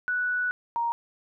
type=tone pair in turn; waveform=sine; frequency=1478 / 935.9 Hz; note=F#6 / A#5; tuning=-2 / +7 cents; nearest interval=minor sixth; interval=791 cents; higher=first; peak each=-24 dBFS; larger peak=neither; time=0.08-0.51 / 0.76-0.92 s; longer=first; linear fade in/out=0 ms; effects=none